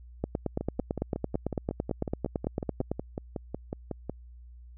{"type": "two click trains", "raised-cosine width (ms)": 2, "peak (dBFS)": [-19, -15], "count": [20, 25], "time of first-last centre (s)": [[0.61, 4.096], [0.24, 2.916]], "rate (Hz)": [5.45, 8.97], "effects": ["added 60 Hz sine -46 dBFS peak until 4.77 s"]}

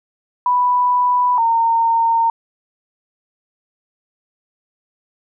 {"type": "tone pair in turn", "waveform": "sine", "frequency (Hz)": [987.8, 916.7], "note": ["B5", "A#5"], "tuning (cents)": [0, -29], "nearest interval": "minor second", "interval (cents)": 129, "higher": "first", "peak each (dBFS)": -12, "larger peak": "neither", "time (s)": [[0.46, 1.38], [1.38, 2.3]], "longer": "neither", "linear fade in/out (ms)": 2, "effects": []}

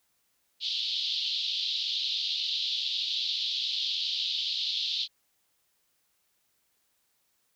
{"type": "band-pass noise", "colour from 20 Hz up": "white", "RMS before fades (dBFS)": -31, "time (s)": [0.6, 5.08], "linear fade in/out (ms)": 50, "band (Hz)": [3200, 4300], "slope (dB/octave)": 48, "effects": ["white hiss -73 dBFS RMS until 7.55 s"]}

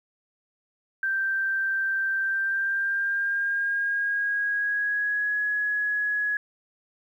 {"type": "tone with pitch glide", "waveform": "sine", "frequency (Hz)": [1568, 1680.5], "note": ["G6", "G#6"], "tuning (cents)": [0, 20], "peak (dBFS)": -23, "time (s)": [1.03, 6.37], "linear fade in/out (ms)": 2, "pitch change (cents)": 120, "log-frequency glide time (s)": [2.22, 5.4], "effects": ["10-bit"]}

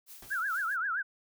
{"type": "noise with tremolo", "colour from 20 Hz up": "blue", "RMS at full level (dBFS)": -47, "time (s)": [0.06, 0.77], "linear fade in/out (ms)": 50, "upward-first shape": "triangle", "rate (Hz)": 4.5, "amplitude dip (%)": 60}
{"type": "noise with exponential decay", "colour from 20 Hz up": "pink", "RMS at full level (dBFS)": -47, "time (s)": [0.22, 0.44], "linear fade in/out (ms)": 5, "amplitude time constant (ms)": 46}
{"type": "tone with vibrato", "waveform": "sine", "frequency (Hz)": 1478, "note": "F#6", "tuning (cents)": -2, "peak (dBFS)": -29, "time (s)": [0.3, 1.03], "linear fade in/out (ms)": 20, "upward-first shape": "triangle", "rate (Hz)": 7.6, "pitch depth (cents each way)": 250}
{"effects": []}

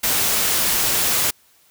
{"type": "noise", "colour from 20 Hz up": "white", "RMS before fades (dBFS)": -19, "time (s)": [0.03, 1.31], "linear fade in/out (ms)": 10, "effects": ["white hiss -56 dBFS RMS until 1.7 s"]}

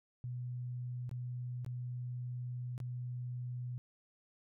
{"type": "tone with dropouts", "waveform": "sine", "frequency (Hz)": 123.6, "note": "B2", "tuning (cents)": 2, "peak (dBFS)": -38, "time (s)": [0.24, 3.78], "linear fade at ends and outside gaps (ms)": 0, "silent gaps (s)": [[1.093, 1.113], [1.647, 1.663], [2.779, 2.802]], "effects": []}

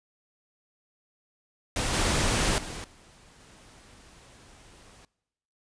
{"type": "noise with level steps", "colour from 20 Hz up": "pink", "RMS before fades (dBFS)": [-28, -25, -38, -55, -53], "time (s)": [1.76, 5.05], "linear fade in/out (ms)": 2, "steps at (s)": [1.93, 2.58, 2.84, 3.4], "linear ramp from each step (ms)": 2, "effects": ["noise-tail reverb RT60 1.0 s tail -23 dB re dry", "resampled to 22050 Hz"]}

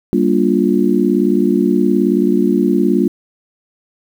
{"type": "chord", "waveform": "sine", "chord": "G minor seventh", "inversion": "none", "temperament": "just", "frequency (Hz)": [196, 235.2, 294, 352.8], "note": ["G3", "Bb3", "D4", "F4"], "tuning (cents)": [0, 16, 2, 18], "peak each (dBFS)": -16, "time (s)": [0.13, 3.08], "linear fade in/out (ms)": 0, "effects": ["7-bit"]}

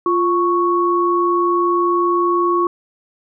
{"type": "tone pair together", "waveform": "sine", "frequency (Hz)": [348.8, 1108.7], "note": ["F4", "C#6"], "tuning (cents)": [-2, 0], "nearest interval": "octave + minor sixth", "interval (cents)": 2002, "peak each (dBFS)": -16, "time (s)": [0.06, 2.67], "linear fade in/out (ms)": 2, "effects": []}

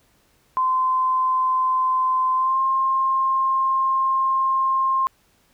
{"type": "tone with pitch glide", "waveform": "sine", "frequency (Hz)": [1033, 1061.4], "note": ["C6", "C6"], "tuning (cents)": [-22, 24], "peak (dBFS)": -17, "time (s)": [0.57, 5.07], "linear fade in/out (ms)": 0, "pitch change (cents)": 46, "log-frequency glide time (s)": [2.35, 2.6], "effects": ["pink hiss -61 dBFS RMS until 5.53 s"]}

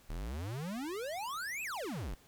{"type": "exponential two-way sweep", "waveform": "square", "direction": "up then down", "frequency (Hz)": [35.07, 2680, 35.07], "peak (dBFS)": -38, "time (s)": [0.09, 2.15], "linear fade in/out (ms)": 10, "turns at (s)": 1.63, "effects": ["pink hiss -63 dBFS RMS until 2.27 s"]}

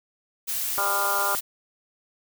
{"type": "noise", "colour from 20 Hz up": "blue", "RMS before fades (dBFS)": -28, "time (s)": [0.47, 1.41], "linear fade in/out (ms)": 20}
{"type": "harmonic tone", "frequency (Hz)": 200, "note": "G3", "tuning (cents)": 35, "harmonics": [2, 3, 4, 5, 6, 7], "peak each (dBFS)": [-38, -33, -31, -30, -29, -28], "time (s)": [0.78, 1.35], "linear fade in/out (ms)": 0}
{"effects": []}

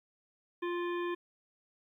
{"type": "harmonic tone with a mistuned harmonic", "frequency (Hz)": 349.2, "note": "F4", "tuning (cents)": 0, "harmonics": [1, 3, 5, 7, 9, 10], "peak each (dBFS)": [-33, -40, -44, -49, -54, -56], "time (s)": [0.62, 1.15], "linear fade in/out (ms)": 10, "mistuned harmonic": 10, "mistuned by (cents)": 30, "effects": ["12-bit"]}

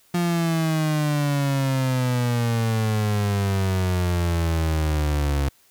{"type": "exponential sweep", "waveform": "35% pulse", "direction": "down", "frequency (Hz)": [175.7, 69.3], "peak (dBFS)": -18, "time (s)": [0.14, 5.49], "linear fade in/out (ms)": 5, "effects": ["white hiss -58 dBFS RMS until 5.7 s"]}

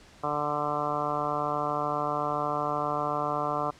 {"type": "harmonic tone", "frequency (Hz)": 147.8, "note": "D3", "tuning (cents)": 11, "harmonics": [1, 2, 3, 4, 5, 6, 7, 8, 9], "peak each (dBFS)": [-39, -38, -37, -34, -33, -39, -33, -33, -38], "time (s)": [0.23, 3.71], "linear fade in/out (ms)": 10, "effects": ["pink hiss -54 dBFS RMS until 3.79 s", "low-pass 7000 Hz 12 dB/octave"]}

